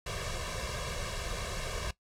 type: noise with comb filter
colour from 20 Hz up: pink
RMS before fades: -36 dBFS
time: 0.06-1.91 s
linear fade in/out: 5 ms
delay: 1.8 ms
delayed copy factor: +0.9
effects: noise-tail reverb RT60 0.1 s tail -17 dB re dry + low-pass 8000 Hz 12 dB/octave